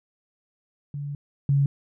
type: tone pair in turn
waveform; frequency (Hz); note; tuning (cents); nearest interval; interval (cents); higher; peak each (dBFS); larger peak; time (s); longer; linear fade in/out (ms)
sine; 143.5 / 140.06; D3 / C#3; -40 / +18; unison; 42; first; -29 / -17; second; 0.94-1.15 / 1.49-1.66; first; 2
effects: none